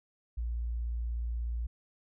sine tone, 58.3 Hz, A#1, 1 cent sharp, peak -31 dBFS, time 0.37-1.67 s, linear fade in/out 10 ms, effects none

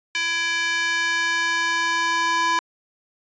square tone with high-pass filter sweep, 334.2 Hz, E4, 24 cents sharp, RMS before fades -22 dBFS, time 0.15-2.59 s, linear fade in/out 0 ms, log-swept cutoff 2100 to 1100 Hz, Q 2.2, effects resampled to 16000 Hz

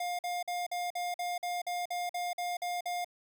square tone bursts, 708 Hz, F5, 23 cents sharp, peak -33 dBFS, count 13, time 0-3.046 s, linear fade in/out 5 ms, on 190 ms, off 48 ms, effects none

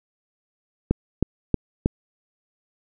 click train, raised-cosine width 3 ms, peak -5 dBFS, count 4, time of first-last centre 0.91-1.859 s, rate 3.16 Hz, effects none

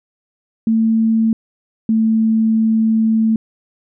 sine tone pair in turn, 223.7 / 222 Hz, A3 / A3, +29 / +16 cents, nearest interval unison, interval 13 cents, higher first, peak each -11 dBFS, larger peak neither, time 0.67-1.33 / 1.89-3.36 s, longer second, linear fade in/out 2 ms, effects none

